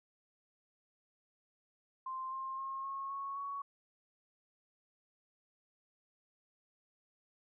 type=tone with pitch steps; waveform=sine; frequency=1046.5 / 1060.5 / 1074.7 / 1089.1 / 1103.6 / 1118.4 Hz; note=C6 / C6 / C6 / C#6 / C#6 / C#6; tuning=0 / +23 / +46 / -31 / -8 / +15 cents; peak=-38 dBFS; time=2.06-3.62 s; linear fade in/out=5 ms; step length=260 ms; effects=none